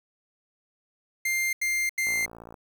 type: tone bursts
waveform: 45% pulse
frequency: 2100 Hz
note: C7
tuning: 6 cents sharp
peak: -24 dBFS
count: 3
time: 1.25-2.258 s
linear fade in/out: 5 ms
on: 280 ms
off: 84 ms
type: click train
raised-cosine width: 1 ms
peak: -29 dBFS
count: 28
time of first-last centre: 2.07-2.542 s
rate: 57.2 Hz
effects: 9-bit